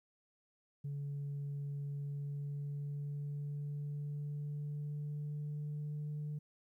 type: tone with pitch glide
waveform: sine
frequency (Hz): 142.4 to 149.22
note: C#3 to D3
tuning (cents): +47 to +28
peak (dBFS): -36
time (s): 0.84-6.39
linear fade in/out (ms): 10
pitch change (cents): +81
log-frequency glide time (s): 1.9-6.16
effects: tanh soft clip ceiling -36 dBFS + 13-bit